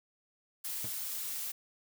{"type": "noise", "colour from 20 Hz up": "blue", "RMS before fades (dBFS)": -38, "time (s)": [0.64, 1.52], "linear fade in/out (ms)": 10}
{"type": "tone with exponential decay", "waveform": "sawtooth", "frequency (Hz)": 115.2, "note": "A#2", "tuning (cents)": -20, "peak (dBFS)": -36, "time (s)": [0.84, 0.93], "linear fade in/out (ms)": 5, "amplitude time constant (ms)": 19}
{"effects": []}